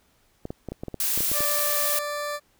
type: clicks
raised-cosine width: 2 ms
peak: -19 dBFS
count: 11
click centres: 0.454 / 0.505 / 0.687 / 0.72 / 0.835 / 0.883 / 0.943 / 1.176 / 1.206 / 1.316 / 1.406 s
type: noise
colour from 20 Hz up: blue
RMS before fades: -25 dBFS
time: 1-1.99 s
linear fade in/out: 2 ms
type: tone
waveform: 20% pulse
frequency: 587.3 Hz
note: D5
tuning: in tune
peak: -23 dBFS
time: 1.32-2.4 s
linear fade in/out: 50 ms
effects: pink hiss -64 dBFS RMS until 2.59 s